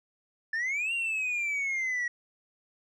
sine exponential two-way sweep, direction up then down, 1742 to 2794 to 1909 Hz, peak -25 dBFS, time 0.53-2.08 s, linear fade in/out 5 ms, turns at 0.93 s, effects tanh soft clip ceiling -27 dBFS

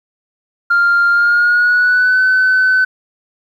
sine tone with pitch glide, 1397 to 1514.7 Hz, F6 to F#6, 0 to +40 cents, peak -7 dBFS, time 0.7-2.85 s, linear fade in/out 10 ms, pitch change +140 cents, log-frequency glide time 1.11-2.21 s, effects tanh soft clip ceiling -6 dBFS + 8-bit

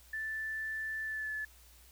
sine tone with pitch glide, 1760 to 1727.8 Hz, A6 to A6, 0 to -32 cents, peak -35 dBFS, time 0.13-1.45 s, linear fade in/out 5 ms, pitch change -32 cents, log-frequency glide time 1.04-1.32 s, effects added 60 Hz sine -59 dBFS peak until 1.91 s + white hiss -61 dBFS RMS until 1.91 s

